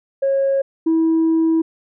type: tone pair in turn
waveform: sine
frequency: 546 / 324.7 Hz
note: C#5 / E4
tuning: -26 / -26 cents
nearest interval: major sixth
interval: 900 cents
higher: first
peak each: -13 / -11 dBFS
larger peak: second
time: 0.22-0.62 / 0.86-1.62 s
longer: second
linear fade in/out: 10 ms
effects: tanh soft clip ceiling -11 dBFS